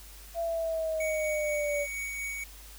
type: exponential sweep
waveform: sine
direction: down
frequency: 677 to 576 Hz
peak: -28 dBFS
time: 0.34-1.87 s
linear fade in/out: 50 ms
type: tone with tremolo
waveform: square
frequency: 2241 Hz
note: C#7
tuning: 18 cents sharp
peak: -33 dBFS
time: 1-2.44 s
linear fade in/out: 5 ms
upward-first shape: sine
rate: 4.2 Hz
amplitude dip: 25%
effects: added 50 Hz sine -48 dBFS peak until 2.78 s + white hiss -51 dBFS RMS until 2.78 s